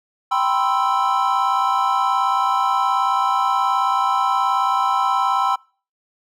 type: chord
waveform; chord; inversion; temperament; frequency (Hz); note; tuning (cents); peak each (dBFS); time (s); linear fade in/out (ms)
triangle; C major seventh; second; equal; 784 / 987.8 / 1046.5 / 1318.5; G5 / B5 / C6 / E6; 0 / 0 / 0 / 0; -20; 0.31-5.56; 10
effects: noise-tail reverb RT60 0.4 s tail -25 dB re dry